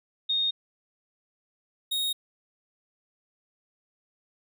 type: tone pair in turn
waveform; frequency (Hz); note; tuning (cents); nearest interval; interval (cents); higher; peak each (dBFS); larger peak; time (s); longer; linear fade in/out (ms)
sine / 45% pulse; 3700 / 3741; A#7 / A#7; -14 / +5; unison; 19; second; -23 / -26; first; 0.29-0.51 / 1.91-2.13; neither; 10
effects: none

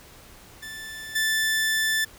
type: tone with level steps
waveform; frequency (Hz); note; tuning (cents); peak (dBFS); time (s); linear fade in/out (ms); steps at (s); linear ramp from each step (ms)
sawtooth; 1760; A6; 0; -32 / -18; 0.62-2.05; 10; 1.15; 10
effects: pink hiss -49 dBFS RMS until 2.18 s

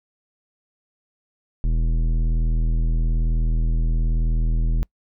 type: tone with tanh clipping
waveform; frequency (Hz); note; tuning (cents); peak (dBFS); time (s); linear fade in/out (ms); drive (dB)
sine; 40.54; E1; -28; -19; 1.64-4.83; 0; 13
effects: noise-tail reverb RT60 0.1 s tail -25 dB re dry

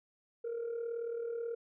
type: tone with amplitude modulation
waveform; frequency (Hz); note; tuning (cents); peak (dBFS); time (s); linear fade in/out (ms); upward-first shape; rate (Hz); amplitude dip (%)
sine; 466.1; A#4; 0; -31; 0.44-1.55; 10; sine; 38.4; 60
effects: tanh soft clip ceiling -32 dBFS

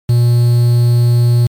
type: tone with quantisation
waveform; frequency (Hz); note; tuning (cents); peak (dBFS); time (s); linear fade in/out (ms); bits
triangle; 120; B2; -49; -5; 0.09-1.47; 5; 5
effects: MP3 96 kbps

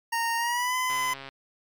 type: tone with pitch glide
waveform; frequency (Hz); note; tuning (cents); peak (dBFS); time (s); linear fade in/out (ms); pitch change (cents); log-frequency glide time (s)
25% pulse; 925 to 1014.6; A#5 to B5; -14 to +46; -21; 0.12-1.14; 10; +160; 0.37-0.76
type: click train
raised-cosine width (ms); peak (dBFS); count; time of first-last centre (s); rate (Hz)
0.3; -24; 54; 0.9-1.29; 136
effects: MP3 96 kbps

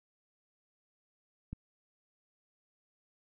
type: click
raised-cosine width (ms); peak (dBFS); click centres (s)
5; -27; 1.53
effects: none

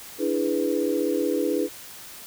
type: chord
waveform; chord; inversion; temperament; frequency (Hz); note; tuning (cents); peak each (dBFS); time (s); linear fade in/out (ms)
sine; E dominant seventh; third; equal; 293.7 / 329.6 / 415.3 / 493.9; D4 / E4 / G#4 / B4; 0 / 0 / 0 / 0; -27; 0.18-1.69; 50
effects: white hiss -42 dBFS RMS until 2.26 s

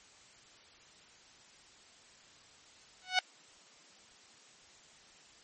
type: tone with exponential growth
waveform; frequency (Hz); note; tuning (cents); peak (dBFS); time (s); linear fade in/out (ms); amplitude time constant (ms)
10% pulse; 740; F#5; 0; -14; 3.02-3.19; 2; 35
effects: white hiss -59 dBFS RMS until 5.43 s + MP3 32 kbps

